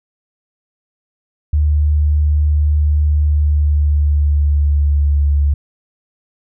sine tone with pitch glide, 74.7 to 71.91 Hz, D2 to D2, +30 to -36 cents, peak -10 dBFS, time 1.53-5.54 s, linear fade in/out 5 ms, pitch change -66 cents, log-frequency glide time 3.13-5.33 s, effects none

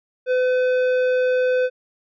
triangle tone with tanh clipping, 506 Hz, B4, 42 cents sharp, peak -18 dBFS, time 0.26-1.7 s, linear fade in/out 50 ms, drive 15 dB, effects none

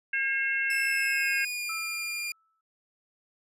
harmonic tone, 539 Hz, C#5, 49 cents flat, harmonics 3 / 4 / 5, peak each -28 / -30 / -32 dBFS, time 0.13-1.45 s, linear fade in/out 5 ms
sawtooth tone with pitch glide, 2637 to 2404 Hz, E7 to D7, 0 to +40 cents, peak -28 dBFS, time 0.7-2.32 s, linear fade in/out 2 ms, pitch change -160 cents, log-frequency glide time 0.86-1.69 s
sine tone with exponential decay, 1312 Hz, E6, 9 cents flat, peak -35 dBFS, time 1.69-2.61 s, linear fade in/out 5 ms, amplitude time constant 200 ms
effects resampled to 32000 Hz

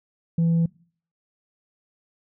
sine tone, 166.5 Hz, E3, 18 cents sharp, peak -15 dBFS, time 0.38-0.66 s, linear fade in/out 5 ms, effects noise-tail reverb RT60 0.5 s tail -25 dB re dry + tanh soft clip ceiling -16 dBFS

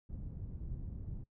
pink low-pass noise, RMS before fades -43 dBFS, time 0.09-1.24 s, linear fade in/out 10 ms, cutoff 150 Hz, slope 12 dB/octave, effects noise-tail reverb RT60 0.1 s tail -20 dB re dry

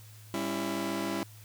sawtooth chord, C# diminished, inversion second, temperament just, 199.57 / 277.2 / 332.6 Hz, G3 / C#4 / E4, +31 / 0 / +16 cents, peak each -32 / -33 / -30 dBFS, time 0.34-1.23 s, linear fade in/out 0 ms, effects added 107 Hz sine -49 dBFS peak until 1.44 s + white hiss -56 dBFS RMS until 1.44 s

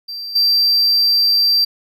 triangle tone with level steps, 4699 Hz, D8, in tune, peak -24 / -10 dBFS, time 0.08-1.65 s, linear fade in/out 10 ms, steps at 0.35 s, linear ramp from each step 10 ms, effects none

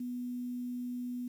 sine tone with quantisation, 246.1 Hz, B3, 6 cents flat, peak -35 dBFS, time 0-1.28 s, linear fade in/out 5 ms, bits 10, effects none

